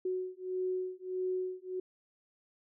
sine beating tone pair, 368.8 / 370.4 Hz, F#4 / F#4, -6 / +2 cents, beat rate 1.6 Hz, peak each -36 / -36 dBFS, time 0.05-1.8 s, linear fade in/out 5 ms, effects none

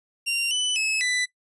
sawtooth tone with pitch steps, 2769 / 2993 / 2588 / 1990 Hz, F7 / F#7 / E7 / B6, -15 / +19 / -32 / +13 cents, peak -19 dBFS, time 0.26-1.26 s, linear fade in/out 20 ms, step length 250 ms, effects noise-tail reverb RT60 0.1 s tail -19 dB re dry + resampled to 24000 Hz

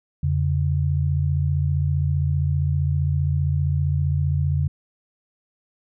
sine tone pair together, 86.07 / 141.3 Hz, F2 / C#3, -25 / +34 cents, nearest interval major sixth, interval 859 cents, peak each -21 dBFS, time 0.23-4.68 s, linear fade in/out 5 ms, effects none

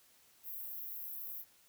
pink high-pass noise, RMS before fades -44 dBFS, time 0.43-1.45 s, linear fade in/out 50 ms, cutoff 12000 Hz, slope 96 dB/octave, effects white hiss -66 dBFS RMS until 1.68 s

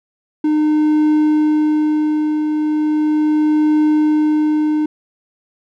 triangle tone with tremolo, 304.8 Hz, D#4, 36 cents flat, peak -8 dBFS, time 0.44-4.86 s, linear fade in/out 5 ms, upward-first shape triangle, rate 0.37 Hz, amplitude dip 45%, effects none

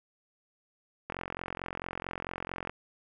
click train, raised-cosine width 0.5 ms, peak -20 dBFS, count 72, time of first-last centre 1.1-2.696 s, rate 44.5 Hz, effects none

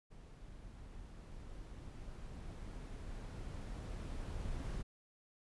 brown noise with level ramp, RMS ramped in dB -54 to -41 dBFS, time 0.1-4.83 s, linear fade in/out 20 ms, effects resampled to 24000 Hz

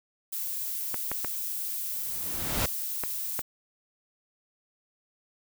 violet noise, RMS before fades -33 dBFS, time 0.32-3.42 s, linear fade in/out 10 ms
clicks, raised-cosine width 0.5 ms, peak -17 dBFS, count 5, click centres 0.943 / 1.116 / 1.247 / 3.037 / 3.392 s
pink noise with exponential growth, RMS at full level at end -26 dBFS, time 1.83-2.66 s, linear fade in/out 5 ms, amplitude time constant 180 ms
effects none

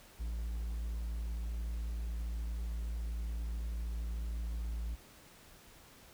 triangle tone, 56.6 Hz, A1, 50 cents sharp, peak -33 dBFS, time 0.19-4.96 s, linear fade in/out 20 ms, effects pink hiss -58 dBFS RMS until 6.13 s

